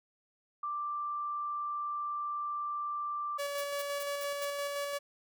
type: tone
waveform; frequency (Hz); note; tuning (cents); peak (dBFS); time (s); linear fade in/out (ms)
sine; 1178; D6; +5; -33; 0.63-3.38; 5
type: tone with tremolo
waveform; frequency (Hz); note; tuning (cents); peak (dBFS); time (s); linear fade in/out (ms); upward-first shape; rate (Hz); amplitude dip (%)
sawtooth; 570; C#5; +48; -29; 3.38-4.99; 20; square; 5.8; 25
type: noise bursts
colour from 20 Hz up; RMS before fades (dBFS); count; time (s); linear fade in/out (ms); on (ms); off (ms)
blue; -43; 5; 3.58-4.45; 2; 30; 180
effects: none